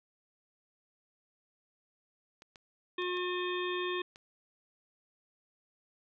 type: clicks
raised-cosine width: 0.2 ms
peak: -34 dBFS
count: 5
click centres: 2.421 / 2.558 / 3.021 / 3.171 / 4.159 s
type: harmonic tone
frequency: 359.7 Hz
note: F#4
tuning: 49 cents flat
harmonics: 1 / 3 / 5 / 7 / 9 / 10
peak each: -34 / -39 / -41 / -42 / -44 / -44 dBFS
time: 2.98-4.02 s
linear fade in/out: 5 ms
effects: none